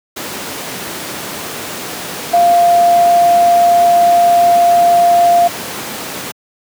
sine tone in noise, 695 Hz, F5, 9 cents flat, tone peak -6 dBFS, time 2.33-5.48 s, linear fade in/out 10 ms, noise pink, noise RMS -23 dBFS, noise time 0.16-6.32 s, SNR +14 dB, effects high-pass 200 Hz 12 dB/octave

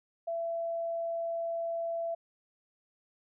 sine tone, 670 Hz, E5, 28 cents sharp, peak -31 dBFS, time 0.27-2.15 s, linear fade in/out 10 ms, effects none

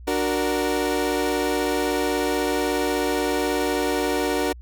30% pulse chord, D augmented, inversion none, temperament equal, 293.7 / 370 / 466.2 Hz, D4 / F#4 / A#4, 0 / 0 / 0 cents, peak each -23 dBFS, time 0.07-4.53 s, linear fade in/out 10 ms, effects added 60 Hz sine -38 dBFS peak until 4.61 s

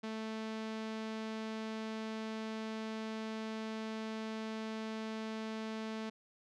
sawtooth tone with low-pass filter, 220 Hz, A3, in tune, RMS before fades -41 dBFS, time 0.03-6.1 s, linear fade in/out 10 ms, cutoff 4600 Hz, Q 0.96, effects none

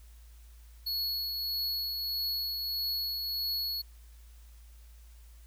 square tone with tremolo, 4364 Hz, C#8, 28 cents flat, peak -30 dBFS, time 0.86-3.82 s, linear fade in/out 10 ms, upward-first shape triangle, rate 1.6 Hz, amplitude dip 35%, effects added 57 Hz sine -50 dBFS peak until 5.46 s + white hiss -64 dBFS RMS until 5.46 s

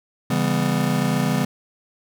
square chord, C# half-diminished seventh, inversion none, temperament just, 138.59 / 166.31 / 199.57 / 249.5 Hz, C#3 / E3 / G3 / B3, 0 / +16 / +31 / +18 cents, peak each -25 dBFS, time 0.3-1.45 s, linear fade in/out 5 ms, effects none

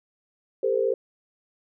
sine tone cluster, 400.5 / 455.3 / 517 Hz, G4 / A#4 / C5, +37 / -41 / -21 cents, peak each -25 dBFS, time 0.63-0.94 s, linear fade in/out 5 ms, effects none

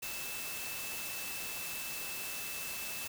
sine tone in noise, 2637 Hz, E7, in tune, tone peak -44 dBFS, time 0.02-3.08 s, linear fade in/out 10 ms, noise white, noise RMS -41 dBFS, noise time 0.02-3.08 s, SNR -6 dB, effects none

